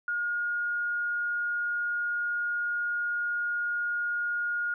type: tone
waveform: sine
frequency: 1429 Hz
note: F6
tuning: 39 cents sharp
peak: -27 dBFS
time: 0.08-4.74 s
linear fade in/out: 2 ms
effects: none